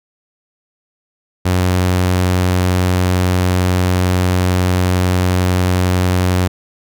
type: tone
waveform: sawtooth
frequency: 91.1 Hz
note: F#2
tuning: 26 cents flat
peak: -8 dBFS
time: 1.45-6.48 s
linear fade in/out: 10 ms
effects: none